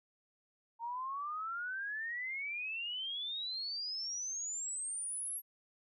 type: exponential sweep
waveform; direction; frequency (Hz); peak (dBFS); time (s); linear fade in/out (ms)
sine; up; 912 to 11540; -37; 0.79-5.42; 50
effects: none